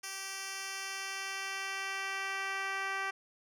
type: tone with band-pass filter sweep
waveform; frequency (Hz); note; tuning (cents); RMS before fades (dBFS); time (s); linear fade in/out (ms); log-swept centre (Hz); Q
10% pulse; 388.5; G4; -16; -38; 0.03-3.11; 10; 6700 to 1700; 0.8
effects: none